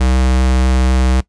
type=tone; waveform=square; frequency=64 Hz; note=C2; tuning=38 cents flat; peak=-11 dBFS; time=0-1.21 s; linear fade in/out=10 ms; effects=noise-tail reverb RT60 0.1 s tail -18 dB re dry + resampled to 22050 Hz